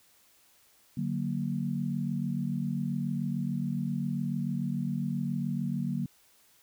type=chord; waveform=sine; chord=D augmented; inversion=none; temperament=equal with one note detuned; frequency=146.83 / 185.96 / 233.1 Hz; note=D3 / F#3 / A#3; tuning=0 / +9 / 0 cents; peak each=-33 dBFS; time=0.97-6.06 s; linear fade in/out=5 ms; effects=white hiss -63 dBFS RMS until 6.62 s